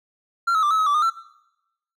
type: tone with pitch steps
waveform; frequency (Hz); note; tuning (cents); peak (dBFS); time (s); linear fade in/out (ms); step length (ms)
triangle; 1374 / 1285 / 1182 / 1294 / 1274 / 1159 / 1223 / 1343; F6 / E6 / D6 / E6 / D#6 / D6 / D#6 / E6; -29 / -45 / +11 / -32 / +41 / -23 / -30 / +32; -15; 0.47-1.102; 10; 79
effects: noise-tail reverb RT60 0.9 s tail -19 dB re dry